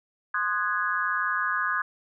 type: chord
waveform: sine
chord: Ab dominant seventh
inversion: first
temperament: equal with one note detuned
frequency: 1046.5 / 1234.5 / 1480 / 1661.2 Hz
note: C6 / Eb6 / Gb6 / Ab6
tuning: 0 / -14 / 0 / 0 cents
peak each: -32 / -29 / -30 / -28 dBFS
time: 0.34-1.82 s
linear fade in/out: 5 ms
effects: none